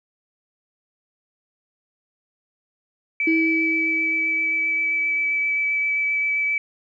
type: tone with vibrato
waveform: sine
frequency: 2300 Hz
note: D7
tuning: 37 cents flat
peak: -19 dBFS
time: 3.2-6.58 s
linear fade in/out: 2 ms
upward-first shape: sine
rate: 7.6 Hz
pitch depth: 9 cents each way
type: tone with exponential decay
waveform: sine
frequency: 323.8 Hz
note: E4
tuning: 31 cents flat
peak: -16 dBFS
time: 3.27-5.57 s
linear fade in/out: 5 ms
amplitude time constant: 500 ms
effects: tanh soft clip ceiling -7 dBFS